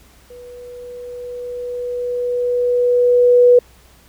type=tone with level ramp; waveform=sine; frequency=489.7 Hz; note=B4; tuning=15 cents flat; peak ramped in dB=-35 to -5 dBFS; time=0.3-3.59 s; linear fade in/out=5 ms; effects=added 61 Hz sine -50 dBFS peak until 4.08 s + pink hiss -50 dBFS RMS until 4.08 s